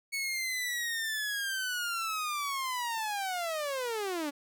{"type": "linear sweep", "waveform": "sawtooth", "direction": "down", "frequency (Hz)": [2223, 277.2], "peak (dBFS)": -28, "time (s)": [0.12, 4.31], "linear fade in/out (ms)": 20, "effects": []}